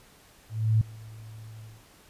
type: tone with ADSR envelope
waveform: sine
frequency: 110 Hz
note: A2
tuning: in tune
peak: -17 dBFS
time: 0.49-1.85 s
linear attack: 320 ms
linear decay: 4 ms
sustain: -24 dB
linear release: 220 ms
effects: pink hiss -56 dBFS RMS until 2.09 s + resampled to 32000 Hz